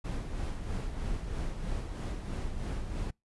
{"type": "noise with tremolo", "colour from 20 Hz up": "brown", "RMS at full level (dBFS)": -33, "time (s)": [0.04, 3.11], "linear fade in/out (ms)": 10, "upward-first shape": "sine", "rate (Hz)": 3.1, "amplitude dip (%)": 45, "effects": ["noise-tail reverb RT60 0.2 s tail -26 dB re dry", "resampled to 24000 Hz"]}